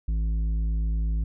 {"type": "tone with tanh clipping", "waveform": "sine", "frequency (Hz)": 54.2, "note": "A1", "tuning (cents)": -25, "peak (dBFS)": -24, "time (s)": [0.08, 1.24], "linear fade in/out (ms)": 5, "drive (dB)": 8, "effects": []}